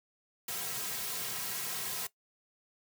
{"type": "noise with comb filter", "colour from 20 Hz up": "white", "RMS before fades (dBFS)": -37, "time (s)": [0.48, 2.07], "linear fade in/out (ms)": 5, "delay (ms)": 3.4, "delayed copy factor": -0.7, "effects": ["noise-tail reverb RT60 0.1 s tail -18 dB re dry", "high-pass 100 Hz 12 dB/octave"]}